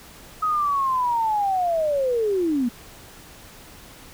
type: linear sweep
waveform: sine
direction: down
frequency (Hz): 1273 to 228.7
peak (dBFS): -19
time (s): 0.42-2.69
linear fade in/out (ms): 10
effects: pink hiss -45 dBFS RMS until 4.13 s